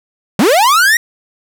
45% pulse linear sweep, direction up, 164.81 to 1925 Hz, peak -7 dBFS, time 0.39-0.97 s, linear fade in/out 2 ms, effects none

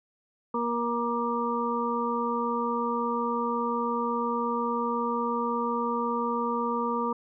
harmonic tone, 236.4 Hz, A#3, 24 cents sharp, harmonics 1 / 2 / 4 / 5, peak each -31 / -31 / -31 / -31 dBFS, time 0.54-7.13 s, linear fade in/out 5 ms, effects none

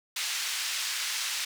white band-pass noise, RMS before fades -32 dBFS, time 0.16-1.45 s, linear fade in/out 5 ms, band 1700 to 5900 Hz, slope 12 dB/octave, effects none

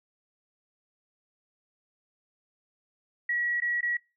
sine tone with dropouts, 1921 Hz, B6, 48 cents flat, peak -25 dBFS, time 3.29-3.97 s, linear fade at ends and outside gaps 5 ms, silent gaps 3.603-3.619 / 3.809-3.828 s, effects noise-tail reverb RT60 0.3 s tail -26 dB re dry

